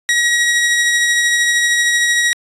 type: tone with tremolo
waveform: sawtooth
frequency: 1905 Hz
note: A#6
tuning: 37 cents sharp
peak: -7 dBFS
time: 0.09-2.33 s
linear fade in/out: 0 ms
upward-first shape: triangle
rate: 13 Hz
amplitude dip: 30%
effects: resampled to 24000 Hz